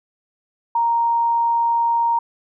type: tone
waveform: sine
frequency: 932.3 Hz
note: A#5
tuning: in tune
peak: -15 dBFS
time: 0.75-2.19 s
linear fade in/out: 5 ms
effects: none